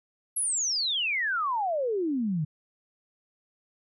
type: exponential sweep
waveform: sine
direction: down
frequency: 11410 to 144.7 Hz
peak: -25 dBFS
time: 0.36-2.45 s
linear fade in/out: 10 ms
effects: none